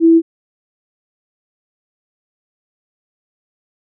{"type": "tone", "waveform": "sine", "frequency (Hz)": 329.6, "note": "E4", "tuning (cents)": 0, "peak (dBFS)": -5, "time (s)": [0, 0.22], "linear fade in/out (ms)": 50, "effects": []}